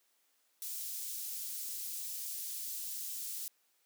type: high-pass noise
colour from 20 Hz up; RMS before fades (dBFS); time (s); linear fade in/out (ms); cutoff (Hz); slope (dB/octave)
white; -41; 0.62-3.48; 0; 5500; 12
effects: white hiss -74 dBFS RMS until 3.85 s + high-pass 300 Hz 12 dB/octave